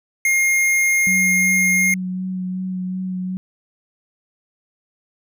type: tone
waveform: square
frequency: 2132 Hz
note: C7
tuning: 32 cents sharp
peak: -15 dBFS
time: 0.25-1.94 s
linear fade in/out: 2 ms
type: tone with vibrato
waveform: sine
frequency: 185 Hz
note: F#3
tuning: in tune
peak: -22 dBFS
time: 1.07-3.37 s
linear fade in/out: 0 ms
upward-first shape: sine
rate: 2.7 Hz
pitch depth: 15 cents each way
effects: none